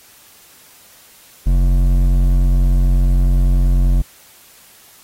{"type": "tone with hard clipping", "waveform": "sine", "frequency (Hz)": 45.04, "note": "F#1", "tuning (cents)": -46, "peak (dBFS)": -12, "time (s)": [1.46, 4.02], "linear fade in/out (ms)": 10, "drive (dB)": 10, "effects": ["white hiss -46 dBFS RMS until 5.03 s", "AAC 48 kbps"]}